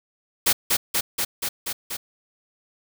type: noise with echo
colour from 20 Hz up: white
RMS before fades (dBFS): -18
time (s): 0.46-0.53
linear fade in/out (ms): 10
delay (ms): 240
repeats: 6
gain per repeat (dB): -2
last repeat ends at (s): 1.97
effects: none